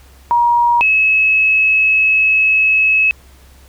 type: tone pair in turn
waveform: sine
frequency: 951 / 2580 Hz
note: A#5 / E7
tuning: +34 / -38 cents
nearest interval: octave + perfect fourth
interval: 1728 cents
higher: second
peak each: -9 dBFS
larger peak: neither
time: 0.31-0.81 / 0.81-3.11 s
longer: second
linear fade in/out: 0 ms
effects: added 66 Hz sine -42 dBFS peak until 3.68 s + pink hiss -48 dBFS RMS until 3.68 s